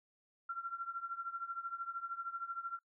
sine tone with tremolo, 1368 Hz, F6, 36 cents flat, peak -35 dBFS, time 0.49-2.79 s, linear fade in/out 5 ms, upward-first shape triangle, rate 13 Hz, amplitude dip 90%, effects noise-tail reverb RT60 0.1 s tail -26 dB re dry

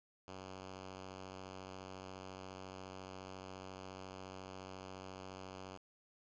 5% pulse tone, 94.3 Hz, F#2, 33 cents sharp, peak -37 dBFS, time 0.27-5.78 s, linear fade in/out 20 ms, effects resampled to 16000 Hz + 11-bit

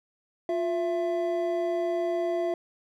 triangle tone pair together, 352.5 / 668.1 Hz, F4 / E5, +16 / +23 cents, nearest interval major seventh, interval 1107 cents, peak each -26 dBFS, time 0.49-2.54 s, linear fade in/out 2 ms, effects none

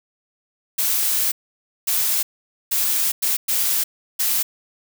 blue noise bursts at uneven times, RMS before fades -20 dBFS, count 6, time 0.78-1.32 / 1.87-2.23 / 2.71-3.12 / 3.22-3.37 / 3.48-3.84 / 4.19-4.43 s, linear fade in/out 10 ms, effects none

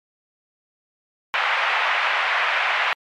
white band-pass noise, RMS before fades -21 dBFS, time 1.34-2.93 s, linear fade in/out 0 ms, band 710 to 2500 Hz, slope 24 dB/octave, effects MP3 96 kbps

